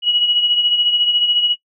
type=beating tone pair; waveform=sine; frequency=2913 / 2927 Hz; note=F#7 / F#7; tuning=-28 / -19 cents; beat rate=14 Hz; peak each=-14 / -22 dBFS; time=0.02-1.56 s; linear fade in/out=50 ms; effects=noise-tail reverb RT60 0.1 s tail -21 dB re dry